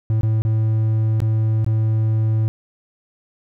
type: tone with dropouts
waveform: triangle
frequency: 110 Hz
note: A2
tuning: in tune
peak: -13 dBFS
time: 0.1-2.48 s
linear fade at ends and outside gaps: 0 ms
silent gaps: 0.21-0.232 / 0.42-0.45 / 1.203-1.218 / 1.645-1.664 s
effects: none